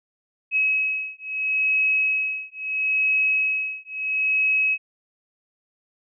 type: beating tone pair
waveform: sine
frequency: 2559 / 2559.75 Hz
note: D#7 / D#7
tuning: +48 / +49 cents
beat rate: 0.75 Hz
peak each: -23 dBFS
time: 0.51-4.78 s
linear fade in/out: 50 ms
effects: none